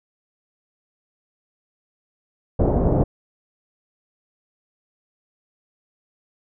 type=low-pass noise; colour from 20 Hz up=pink; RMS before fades=-18 dBFS; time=2.59-3.04 s; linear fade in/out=10 ms; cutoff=700 Hz; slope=24 dB/octave; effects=none